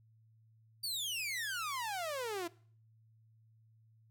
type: exponential sweep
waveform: sawtooth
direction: down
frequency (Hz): 4699 to 329.5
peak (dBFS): -33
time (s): 0.83-2.48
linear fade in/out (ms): 10
effects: noise-tail reverb RT60 0.5 s tail -21 dB re dry + added 111 Hz sine -63 dBFS peak until 4.1 s